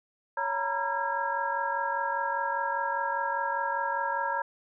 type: tone cluster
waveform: sine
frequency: 557 / 925 / 970 / 1362 / 1635 Hz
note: C#5 / A#5 / B5 / F6 / G#6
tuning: +8 / -14 / -31 / -44 / -28 cents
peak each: -36 / -30 / -34 / -37 / -34 dBFS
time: 0.37-4.42 s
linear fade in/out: 5 ms
effects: none